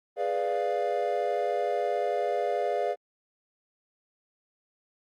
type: chord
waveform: triangle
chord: G# diminished seventh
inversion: none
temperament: equal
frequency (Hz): 415.3 / 493.9 / 587.3 / 698.5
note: G#4 / B4 / D5 / F5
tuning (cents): 0 / 0 / 0 / 0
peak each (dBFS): -30 / -30 / -29 / -28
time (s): 0.16-2.96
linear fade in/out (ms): 50
effects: Opus 32 kbps